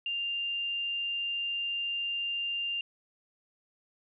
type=tone; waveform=sine; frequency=2794 Hz; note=F7; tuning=in tune; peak=-30 dBFS; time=0.06-2.81 s; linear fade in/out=2 ms; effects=none